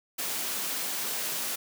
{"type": "high-pass noise", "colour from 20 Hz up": "white", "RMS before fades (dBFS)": -32, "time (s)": [0.18, 1.56], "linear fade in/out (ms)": 10, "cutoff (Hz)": 150, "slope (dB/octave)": 24, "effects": []}